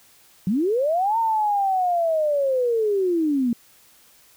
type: linear two-way sweep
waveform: sine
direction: up then down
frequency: 170 to 922 to 228.5 Hz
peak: -18 dBFS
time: 0.47-3.53 s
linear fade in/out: 2 ms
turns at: 1.18 s
effects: white hiss -54 dBFS RMS until 4.36 s